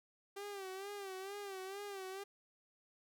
sawtooth tone with vibrato, 392 Hz, G4, in tune, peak -40 dBFS, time 0.36-2.24 s, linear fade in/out 10 ms, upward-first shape sine, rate 2.2 Hz, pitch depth 78 cents each way, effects none

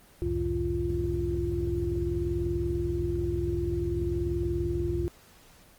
sine tone cluster, 65.5 / 86 / 106.5 / 151.9 / 346.8 Hz, C2 / F2 / G#2 / D#3 / F4, +2 / -26 / +44 / -41 / -12 cents, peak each -32 / -36 / -35 / -38 / -29 dBFS, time 0.22-5.08 s, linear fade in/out 0 ms, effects pink hiss -56 dBFS RMS until 5.78 s + Opus 24 kbps

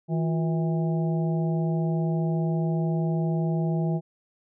harmonic tone with a mistuned harmonic, 162.3 Hz, E3, 27 cents flat, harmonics 1 / 2 / 3 / 4 / 5, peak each -23 / -32 / -39 / -36 / -39 dBFS, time 0.08-4.01 s, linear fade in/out 50 ms, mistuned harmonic 2, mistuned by +140 cents, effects none

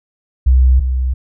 sine tone pair in turn, 64 / 64 Hz, C2 / C2, -38 / -38 cents, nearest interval unison, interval 0 cents, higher neither, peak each -6 / -13 dBFS, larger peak first, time 0.46-0.8 / 0.8-1.14 s, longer neither, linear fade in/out 10 ms, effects none

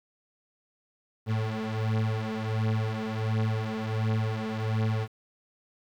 35% pulse beating tone pair, 109.1 / 110.5 Hz, A2 / A2, -14 / +8 cents, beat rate 1.4 Hz, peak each -28 dBFS, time 1.26-5.08 s, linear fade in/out 50 ms, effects low-pass 4000 Hz 12 dB/octave + 9-bit

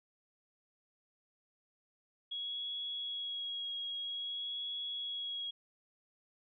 sine tone with vibrato, 3322 Hz, G#7, in tune, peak -37 dBFS, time 2.31-5.51 s, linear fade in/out 10 ms, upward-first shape sine, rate 0.51 Hz, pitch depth 15 cents each way, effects none

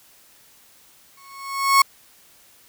35% pulse tone with exponential growth, 1100 Hz, C#6, 14 cents flat, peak -8 dBFS, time 1.17-1.82 s, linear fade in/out 5 ms, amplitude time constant 140 ms, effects white hiss -53 dBFS RMS until 2.68 s

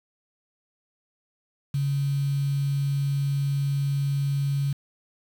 sine tone with quantisation, 140 Hz, C#3, 18 cents sharp, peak -22 dBFS, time 1.74-4.73 s, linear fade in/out 5 ms, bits 7, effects none

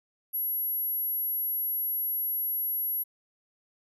sine tone, 11580 Hz, F#9, 38 cents flat, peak -27 dBFS, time 0.33-3.04 s, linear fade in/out 20 ms, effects none

